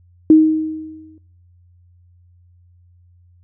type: tone with exponential decay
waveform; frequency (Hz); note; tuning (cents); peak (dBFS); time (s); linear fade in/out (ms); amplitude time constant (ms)
sine; 313.9; D#4; +15; -3; 0.3-1.18; 2; 190
effects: noise-tail reverb RT60 0.6 s tail -22 dB re dry + added 88 Hz sine -48 dBFS peak until 3.43 s